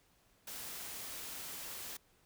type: noise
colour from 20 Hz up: white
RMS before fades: -45 dBFS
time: 0.47-1.97 s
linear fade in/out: 5 ms
effects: pink hiss -70 dBFS RMS until 2.25 s